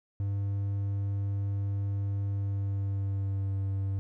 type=tone with pitch glide; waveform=triangle; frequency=99.7 to 97.54 Hz; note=G2 to G2; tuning=+30 to -8 cents; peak=-26 dBFS; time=0.2-3.99 s; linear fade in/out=0 ms; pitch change=-38 cents; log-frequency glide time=2.31-3.56 s; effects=none